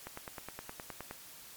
click train, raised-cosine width 0.5 ms, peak -26 dBFS, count 11, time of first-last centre 0.07-1.111 s, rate 9.61 Hz, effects white hiss -52 dBFS RMS until 1.56 s + MP3 96 kbps

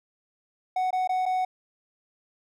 triangle tone with dropouts, 742 Hz, F#5, 5 cents sharp, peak -21 dBFS, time 0.76-1.45 s, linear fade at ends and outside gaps 5 ms, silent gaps 0.907-0.928 / 1.075-1.092 / 1.256-1.261 s, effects none

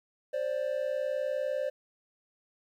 triangle tone pair together, 527.4 / 587.3 Hz, C5 / D5, +14 / 0 cents, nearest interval major second, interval 186 cents, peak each -30 / -30 dBFS, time 0.33-1.7 s, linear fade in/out 10 ms, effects 11-bit

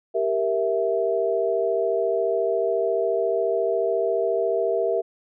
sine chord, E diminished, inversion first, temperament equal, 392 / 466.2 / 659.3 Hz, G4 / Bb4 / E5, 0 / 0 / 0 cents, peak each -25 / -24 / -24 dBFS, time 0.14-5.02 s, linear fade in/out 20 ms, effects none

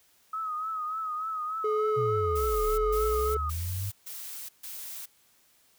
sine tone with vibrato, 1270 Hz, D#6, 35 cents sharp, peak -30 dBFS, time 0.33-3.5 s, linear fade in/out 5 ms, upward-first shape triangle, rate 3.4 Hz, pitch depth 69 cents each way
triangle tone with tremolo, 429.1 Hz, A4, 43 cents flat, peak -23 dBFS, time 1.64-3.37 s, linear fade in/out 5 ms, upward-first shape sine, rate 1 Hz, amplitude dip 25%
sine linear two-way sweep, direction down then up, 130 to 34.08 to 101.6 Hz, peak -30 dBFS, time 1.96-3.91 s, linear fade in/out 20 ms, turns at 2.67 s
blue noise bursts, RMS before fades -40 dBFS, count 5, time 2.35-5.06 s, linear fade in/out 10 ms, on 430 ms, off 140 ms
effects white hiss -64 dBFS RMS until 5.78 s

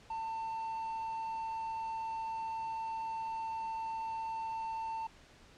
triangle tone, 896 Hz, A5, 31 cents sharp, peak -34 dBFS, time 0.1-5.07 s, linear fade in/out 5 ms, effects pink hiss -59 dBFS RMS until 5.57 s + low-pass 6000 Hz 12 dB/octave

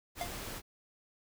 pink noise, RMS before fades -42 dBFS, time 0.15-0.62 s, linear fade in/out 50 ms
square tone with exponential decay, 698.5 Hz, F5, in tune, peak -32 dBFS, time 0.21-0.34 s, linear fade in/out 2 ms, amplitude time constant 27 ms
effects none

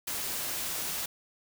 white noise, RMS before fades -34 dBFS, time 0.07-1.06 s, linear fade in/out 5 ms, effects none

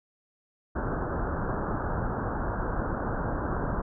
pink low-pass noise, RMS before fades -30 dBFS, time 0.75-3.82 s, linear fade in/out 10 ms, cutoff 1600 Hz, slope 96 dB/octave, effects none

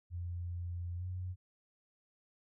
sine tone with pitch glide, 87.31 to 91.18 Hz, F2 to F#2, 0 to -25 cents, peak -37 dBFS, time 0.1-1.36 s, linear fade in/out 50 ms, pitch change +75 cents, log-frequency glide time 0.97-1.04 s, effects none

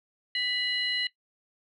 sine tone cluster, 1980 / 2916 / 4064 Hz, B6 / F#7 / B7, +4 / -26 / +49 cents, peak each -31 dBFS, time 0.35-1.07 s, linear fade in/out 2 ms, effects noise-tail reverb RT60 0.1 s tail -18 dB re dry + tanh soft clip ceiling -17 dBFS

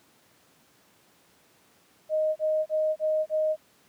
sine tone bursts, 622 Hz, D#5, 1 cent flat, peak -22 dBFS, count 5, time 2.09-3.564 s, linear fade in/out 50 ms, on 270 ms, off 31 ms, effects pink hiss -61 dBFS RMS until 3.88 s + high-pass 150 Hz 12 dB/octave

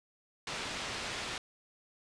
white low-pass noise, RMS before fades -39 dBFS, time 0.47-1.38 s, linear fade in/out 2 ms, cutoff 3900 Hz, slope 12 dB/octave, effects resampled to 22050 Hz

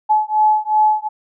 sine beating tone pair, 855 / 857.7 Hz, A5 / A5, -50 / -44 cents, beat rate 2.7 Hz, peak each -15 dBFS, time 0.09-1.09 s, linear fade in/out 20 ms, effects none

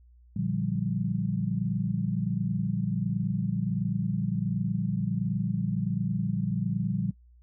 sine chord, G minor seventh, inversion first, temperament equal, 116.54 / 146.83 / 174.61 / 196 Hz, Bb2 / D3 / F3 / G3, 0 / 0 / 0 / 0 cents, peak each -32 / -33 / -30 / -31 dBFS, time 0.36-7.11 s, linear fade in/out 5 ms, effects noise-tail reverb RT60 0.1 s tail -22 dB re dry + added 60 Hz sine -53 dBFS peak until 7.42 s

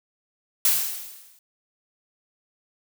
blue noise with exponential decay, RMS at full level -17 dBFS, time 0.65-1.39 s, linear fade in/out 2 ms, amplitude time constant 160 ms, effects none

